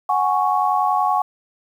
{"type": "chord", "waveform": "sine", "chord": "F# suspended second", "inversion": "none", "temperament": "equal", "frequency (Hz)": [740, 830.6, 1108.7], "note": ["F#5", "G#5", "C#6"], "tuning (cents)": [0, 0, 0], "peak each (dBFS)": -20, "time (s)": [0.09, 1.22], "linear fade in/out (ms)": 5, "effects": ["8-bit"]}